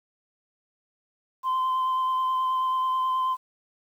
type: tone with vibrato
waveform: sine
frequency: 1035 Hz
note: C6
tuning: 19 cents flat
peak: -20 dBFS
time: 1.43-3.37 s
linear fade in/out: 50 ms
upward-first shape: sine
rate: 9.3 Hz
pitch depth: 13 cents each way
effects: tanh soft clip ceiling -21 dBFS + 9-bit